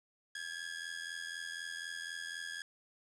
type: ring-modulated tone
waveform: sawtooth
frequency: 1661.2 Hz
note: G#6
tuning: in tune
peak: -34 dBFS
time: 0.35-2.62 s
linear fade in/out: 2 ms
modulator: 42 Hz
effects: resampled to 22050 Hz + 10-bit